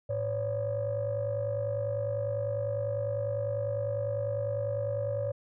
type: tone cluster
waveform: sine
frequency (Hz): 109.1 / 517 / 567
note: A2 / C5 / C#5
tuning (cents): -14 / -21 / +39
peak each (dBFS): -33 / -35 / -30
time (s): 0.09-5.32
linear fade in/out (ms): 10
effects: tanh soft clip ceiling -23 dBFS